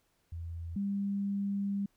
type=tone pair in turn; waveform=sine; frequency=83.9 / 199.55 Hz; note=E2 / G3; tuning=+31 / +31 cents; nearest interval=octave + minor third; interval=1500 cents; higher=second; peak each=-37 / -30 dBFS; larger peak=second; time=0.32-0.76 / 0.76-1.86 s; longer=second; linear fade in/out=5 ms; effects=pink hiss -74 dBFS RMS until 1.96 s